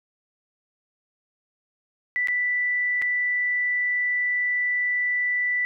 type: tone with dropouts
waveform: sine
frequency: 1975.5 Hz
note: B6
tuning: in tune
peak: -21 dBFS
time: 2.16-5.65 s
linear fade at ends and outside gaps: 0 ms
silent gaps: 2.273-2.284 / 3.017-3.022 s
effects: none